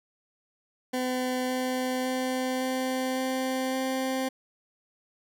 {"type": "tone with pitch steps", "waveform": "20% pulse", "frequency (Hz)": [253.9, 255.5, 257.1, 258.8, 260.4, 262.1], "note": ["B3", "C4", "C4", "C4", "C4", "C4"], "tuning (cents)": [48, -41, -30, -19, -8, 3], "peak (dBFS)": -22, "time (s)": [0.93, 4.29], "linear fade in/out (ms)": 10, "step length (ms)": 560, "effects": []}